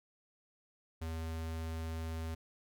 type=tone; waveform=square; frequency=81.1 Hz; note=E2; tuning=28 cents flat; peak=-38 dBFS; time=1.01-2.35 s; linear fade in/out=10 ms; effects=none